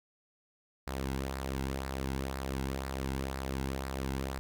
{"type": "tone with flanger", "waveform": "sawtooth", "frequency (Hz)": 66.9, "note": "C2", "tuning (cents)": 39, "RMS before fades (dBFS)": -36, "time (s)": [0.87, 4.39], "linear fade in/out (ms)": 0, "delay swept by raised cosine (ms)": [0.31, 1.71], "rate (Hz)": 2, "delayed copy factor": -0.5, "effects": []}